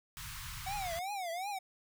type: band-stop noise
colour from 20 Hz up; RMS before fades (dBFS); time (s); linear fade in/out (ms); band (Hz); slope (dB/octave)
pink; -44; 0.17-0.99; 0; 160 to 1000; 48
type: tone with vibrato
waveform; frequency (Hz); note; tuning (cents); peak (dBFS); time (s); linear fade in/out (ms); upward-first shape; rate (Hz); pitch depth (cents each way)
square; 740; F#5; 0; -37; 0.66-1.59; 10; triangle; 2.7; 220
effects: none